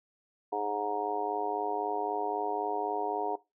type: harmonic tone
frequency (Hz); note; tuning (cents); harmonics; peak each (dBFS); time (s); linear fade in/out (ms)
103.83; G#2; 0; 3 / 4 / 5 / 6 / 7 / 8 / 9; -42 / -35 / -44 / -45 / -33 / -43 / -35; 0.52-3.36; 10
effects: noise-tail reverb RT60 0.2 s tail -18 dB re dry